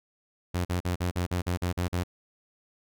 sawtooth tone bursts, 88.9 Hz, F2, 31 cents sharp, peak -22 dBFS, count 10, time 0.54-2.036 s, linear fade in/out 10 ms, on 110 ms, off 44 ms, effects none

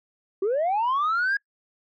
sine linear sweep, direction up, 366.5 to 1661.2 Hz, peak -19 dBFS, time 0.42-1.37 s, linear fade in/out 5 ms, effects noise-tail reverb RT60 0.1 s tail -25 dB re dry + tanh soft clip ceiling -19 dBFS

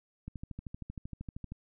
click train, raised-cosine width 5 ms, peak -28 dBFS, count 17, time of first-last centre 0.28-1.52 s, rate 12.9 Hz, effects none

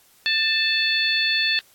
harmonic tone with a mistuned harmonic, 877 Hz, A5, 6 cents flat, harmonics 2 / 3 / 4 / 5, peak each -24 / -24 / -24 / -24 dBFS, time 0.26-1.59 s, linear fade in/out 0 ms, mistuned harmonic 2, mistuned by +26 cents, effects white hiss -56 dBFS RMS until 1.74 s + AAC 64 kbps

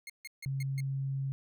sawtooth tone bursts, 2145 Hz, C7, 42 cents sharp, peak -38 dBFS, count 5, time 0.07-0.805 s, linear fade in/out 2 ms, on 27 ms, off 150 ms
sine tone, 135.9 Hz, C#3, 34 cents flat, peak -31 dBFS, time 0.46-1.32 s, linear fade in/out 0 ms
effects none

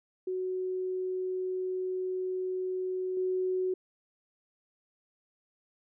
sine tone with level steps, 370.7 Hz, F#4, 3 cents sharp, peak -30 / -27 dBFS, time 0.27-3.74 s, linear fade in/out 5 ms, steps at 3.17 s, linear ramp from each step 2 ms, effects none

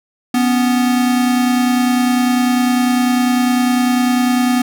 square tone pair together, 247.2 / 277.2 Hz, B3 / C#4, +2 / 0 cents, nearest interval major second, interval 198 cents, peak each -13 / -22 dBFS, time 0.34-4.62 s, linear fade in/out 5 ms, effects none

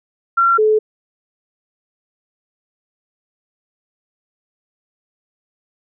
sine tone pair in turn, 1368 / 431.1 Hz, F6 / A4, -36 / -35 cents, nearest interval octave + minor sixth, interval 1999 cents, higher first, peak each -10 dBFS, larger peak neither, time 0.37-0.58 / 0.58-0.79 s, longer neither, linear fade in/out 10 ms, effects none

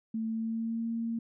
sine tone with pitch glide, 223 to 229.5 Hz, A3 to A#3, +23 to -27 cents, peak -30 dBFS, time 0.14-1.19 s, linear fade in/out 5 ms, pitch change +50 cents, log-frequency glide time 0.27-0.88 s, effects none

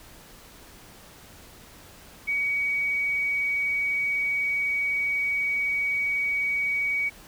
sine tone, 2258 Hz, C#7, 31 cents sharp, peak -23 dBFS, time 2.27-7.1 s, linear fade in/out 20 ms, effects pink hiss -49 dBFS RMS until 7.27 s

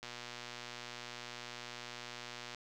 click train, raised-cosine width 0.2 ms, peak -27 dBFS, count 303, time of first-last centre 0.03-2.547 s, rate 120 Hz, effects none

